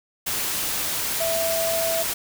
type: tone in noise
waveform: sine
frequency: 660 Hz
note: E5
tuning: 2 cents sharp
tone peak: -23 dBFS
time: 1.2-2.03 s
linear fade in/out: 10 ms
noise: white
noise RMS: -26 dBFS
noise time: 0.26-2.14 s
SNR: 0 dB
effects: none